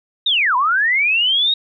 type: linear two-way sweep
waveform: sine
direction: down then up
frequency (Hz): 3801 to 953 to 3801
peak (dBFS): -13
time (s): 0.26-1.54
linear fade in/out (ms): 5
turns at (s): 0.56
effects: none